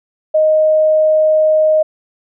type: tone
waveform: sine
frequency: 622.3 Hz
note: D#5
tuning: in tune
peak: -8 dBFS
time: 0.34-1.83 s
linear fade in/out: 10 ms
effects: none